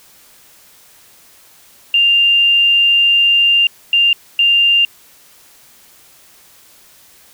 sine tone bursts at uneven times, 2794 Hz, F7, in tune, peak -8 dBFS, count 3, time 1.94-3.67 / 3.93-4.13 / 4.39-4.85 s, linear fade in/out 2 ms, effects white hiss -46 dBFS RMS until 7.33 s

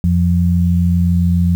sine tone pair together, 87.31 / 174.61 Hz, F2 / F3, 0 / 0 cents, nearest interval octave, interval 1200 cents, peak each -13 dBFS, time 0.04-1.55 s, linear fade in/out 0 ms, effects 7-bit

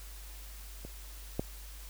clicks, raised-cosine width 2 ms, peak -30 / -17 dBFS, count 2, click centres 0.85 / 1.395 s, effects added 50 Hz sine -45 dBFS peak until 1.89 s + white hiss -52 dBFS RMS until 1.89 s

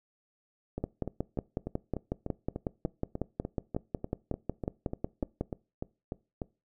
two click trains, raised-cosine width 2 ms, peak -17 / -21 dBFS, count 26 / 20, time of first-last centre 0.84-5.41 / 0.78-6.418 s, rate 5.47 / 3.37 Hz, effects noise-tail reverb RT60 0.3 s tail -22 dB re dry

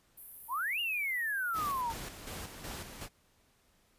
pink high-pass noise, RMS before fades -47 dBFS, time 0.17-1.82 s, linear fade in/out 10 ms, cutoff 11000 Hz, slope 48 dB/octave
sine exponential two-way sweep, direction up then down, 880 to 2883 to 880 Hz, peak -31 dBFS, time 0.48-1.94 s, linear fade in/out 50 ms, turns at 0.8 s
pink noise with tremolo, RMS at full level -42 dBFS, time 1.53-3.09 s, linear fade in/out 50 ms, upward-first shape square, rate 2.7 Hz, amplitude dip 50%
effects pink hiss -69 dBFS RMS until 3.98 s + resampled to 32000 Hz

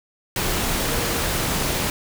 sine tone in noise, 467.3 Hz, A#4, 4 cents sharp, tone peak -32 dBFS, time 0.9-1.19 s, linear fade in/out 2 ms, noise pink, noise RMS -23 dBFS, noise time 0.36-1.9 s, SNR -12 dB, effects none

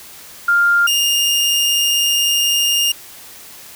sine / sawtooth tone pair in turn, 1400 / 2824 Hz, F6 / F7, +4 / +19 cents, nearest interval octave, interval 1215 cents, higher second, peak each -10 dBFS, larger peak neither, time 0.48-0.87 / 0.87-2.92 s, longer second, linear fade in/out 5 ms, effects white hiss -38 dBFS RMS until 3.75 s

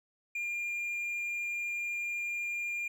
triangle tone, 2404 Hz, D7, 40 cents sharp, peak -31 dBFS, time 0.35-2.88 s, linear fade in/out 5 ms, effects none

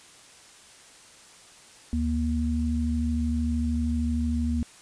sine tone pair together, 74.7 / 237.2 Hz, D2 / A#3, +30 / +30 cents, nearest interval octave + minor sixth, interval 2000 cents, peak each -26 dBFS, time 1.93-4.63 s, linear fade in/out 0 ms, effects white hiss -51 dBFS RMS until 4.81 s + resampled to 22050 Hz

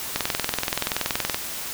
click train, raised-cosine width 0.2 ms, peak -5 dBFS, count 26, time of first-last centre 0.16-1.345 s, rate 21.1 Hz, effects white hiss -32 dBFS RMS until 1.73 s

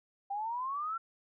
sine exponential sweep, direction up, 784 to 1369 Hz, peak -33 dBFS, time 0.3-0.98 s, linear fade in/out 10 ms, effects none

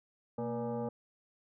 sine tone with frequency modulation, 123.47 Hz, B2, in tune, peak -33 dBFS, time 0.38-0.89 s, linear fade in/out 5 ms, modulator 355 Hz, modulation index 1.8, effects none

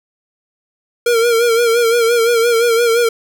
square tone with vibrato, 466.2 Hz, A#4, in tune, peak -11 dBFS, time 1.06-3.09 s, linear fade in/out 5 ms, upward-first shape sine, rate 5.8 Hz, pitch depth 56 cents each way, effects none

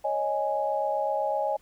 sine chord, C# suspended second, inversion none, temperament equal, 554.4 / 622.3 / 830.6 Hz, C#5 / D#5 / G#5, 0 / 0 / 0 cents, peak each -30 / -29 / -28 dBFS, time 0.04-1.57 s, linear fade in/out 10 ms, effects pink hiss -62 dBFS RMS until 1.61 s

